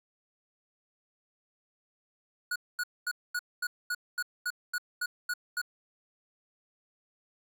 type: tone bursts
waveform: square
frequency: 1458 Hz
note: F#6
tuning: 26 cents flat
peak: -30 dBFS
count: 12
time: 2.51-5.616 s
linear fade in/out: 5 ms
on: 48 ms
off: 230 ms
effects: none